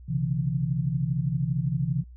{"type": "tone cluster", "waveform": "sine", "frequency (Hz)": [129.1, 141.7, 166.7], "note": ["C3", "C#3", "E3"], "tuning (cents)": [-23, 38, 20], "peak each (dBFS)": -28, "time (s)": [0.08, 2.04], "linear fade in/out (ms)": 20, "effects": ["added 61 Hz sine -43 dBFS peak until 2.16 s"]}